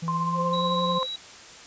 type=tone with pitch glide; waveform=triangle; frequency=165.7 to 177.59 Hz; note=E3 to F3; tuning=+9 to +29 cents; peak=-26 dBFS; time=0.02-0.99 s; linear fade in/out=10 ms; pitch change=+120 cents; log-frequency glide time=0.13-0.69 s
type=tone with tremolo; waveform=sine; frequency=1046.5 Hz; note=C6; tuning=in tune; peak=-23 dBFS; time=0.08-1.03 s; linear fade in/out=0 ms; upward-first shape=sine; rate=16 Hz; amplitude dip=45%
type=tone with vibrato; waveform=sine; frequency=520 Hz; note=C5; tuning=11 cents flat; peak=-28 dBFS; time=0.34-1.07 s; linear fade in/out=50 ms; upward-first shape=triangle; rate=11 Hz; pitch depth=22 cents each way
type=tone; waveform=sine; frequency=3887 Hz; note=B7; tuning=28 cents flat; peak=-30 dBFS; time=0.53-1.16 s; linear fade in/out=5 ms
effects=white hiss -45 dBFS RMS until 1.66 s + resampled to 16000 Hz